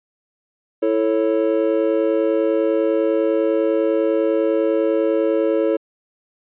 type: chord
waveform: triangle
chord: A major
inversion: second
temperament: just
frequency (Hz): 330 / 440 / 550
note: E4 / A4 / C#5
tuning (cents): +2 / 0 / -14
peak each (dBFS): -18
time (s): 0.82-5.77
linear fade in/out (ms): 10
effects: resampled to 8000 Hz